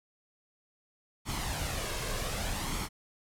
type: noise with flanger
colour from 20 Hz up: pink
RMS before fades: -34 dBFS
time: 1.25-2.89 s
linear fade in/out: 50 ms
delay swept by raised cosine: 0.91 to 1.89 ms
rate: 0.65 Hz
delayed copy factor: +0.5
effects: low-pass 12000 Hz 12 dB/octave